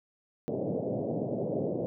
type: band-pass noise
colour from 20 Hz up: white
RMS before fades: -32 dBFS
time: 0.48-1.86 s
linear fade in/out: 0 ms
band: 110 to 620 Hz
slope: 48 dB/octave
effects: none